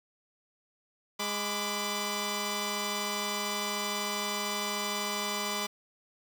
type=tone cluster; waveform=10% pulse; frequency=207 / 1002 / 1172 Hz; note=G#3 / B5 / D6; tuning=-5 / +25 / -4 cents; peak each=-27 dBFS; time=1.19-5.67 s; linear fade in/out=10 ms; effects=none